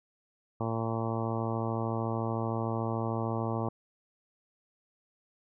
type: harmonic tone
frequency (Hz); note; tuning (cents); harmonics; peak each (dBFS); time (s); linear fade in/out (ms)
113.5; A#2; -46; 1 / 2 / 3 / 4 / 5 / 6 / 7 / 8 / 9 / 10; -33 / -36 / -38 / -39 / -40 / -41 / -41 / -42 / -43 / -43; 0.6-3.69; 5
effects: none